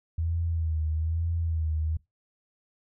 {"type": "tone with vibrato", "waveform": "sine", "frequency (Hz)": 81, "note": "E2", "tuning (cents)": -30, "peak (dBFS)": -25, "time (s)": [0.18, 1.97], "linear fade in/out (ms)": 5, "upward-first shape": "sine", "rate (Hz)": 1.1, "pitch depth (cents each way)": 64, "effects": ["noise-tail reverb RT60 0.2 s tail -22 dB re dry"]}